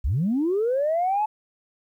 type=linear sweep; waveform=sine; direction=up; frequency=48.19 to 871 Hz; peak=-19 dBFS; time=0.04-1.26 s; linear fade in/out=10 ms; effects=tanh soft clip ceiling -16 dBFS + 10-bit